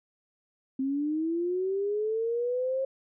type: linear sweep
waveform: sine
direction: up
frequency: 261.6 to 538 Hz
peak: -26 dBFS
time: 0.79-2.85 s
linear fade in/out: 5 ms
effects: none